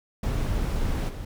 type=noise with level steps; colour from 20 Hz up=brown; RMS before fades=-26 / -34 dBFS; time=0.23-1.25 s; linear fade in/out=5 ms; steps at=1.08 s; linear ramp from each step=20 ms; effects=none